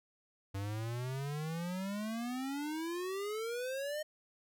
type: exponential sweep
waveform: square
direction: up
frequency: 96.5 to 619 Hz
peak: -37 dBFS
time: 0.54-4.03 s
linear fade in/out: 10 ms
effects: none